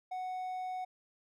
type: tone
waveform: triangle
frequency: 740 Hz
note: F#5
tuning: in tune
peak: -34 dBFS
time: 0.11-0.85 s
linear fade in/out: 10 ms
effects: none